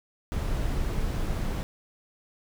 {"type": "noise", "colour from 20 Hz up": "brown", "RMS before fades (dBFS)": -28, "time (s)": [0.32, 1.63], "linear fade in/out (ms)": 0, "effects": []}